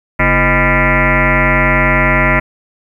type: tone with frequency modulation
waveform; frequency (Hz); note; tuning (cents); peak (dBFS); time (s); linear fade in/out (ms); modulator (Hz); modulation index
sine; 1000; B5; +21; -8; 0.19-2.4; 10; 190; 6.6
effects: 8-bit